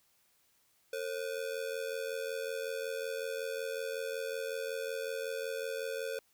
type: ring-modulated tone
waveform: square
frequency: 495.4 Hz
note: B4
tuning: 5 cents sharp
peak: -33 dBFS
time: 0.93-6.19 s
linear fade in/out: 0 ms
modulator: 42.7 Hz
effects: white hiss -71 dBFS RMS until 6.33 s